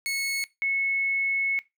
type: tone pair in turn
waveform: sawtooth / sine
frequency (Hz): 2195 / 2195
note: C#7 / C#7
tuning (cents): -18 / -18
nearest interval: unison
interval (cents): 0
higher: neither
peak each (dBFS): -23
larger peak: neither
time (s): 0.06-0.44 / 0.62-1.59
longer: second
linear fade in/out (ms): 0
effects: noise-tail reverb RT60 0.2 s tail -19 dB re dry